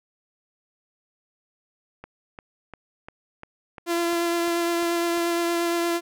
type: click train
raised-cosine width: 0.5 ms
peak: -24 dBFS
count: 10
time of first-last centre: 2.04-5.176 s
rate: 2.87 Hz
type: tone with vibrato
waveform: sawtooth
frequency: 341.2 Hz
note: F4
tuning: 40 cents flat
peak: -18 dBFS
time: 3.86-6.01 s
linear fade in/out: 50 ms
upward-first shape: triangle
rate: 8.6 Hz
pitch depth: 15 cents each way
effects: none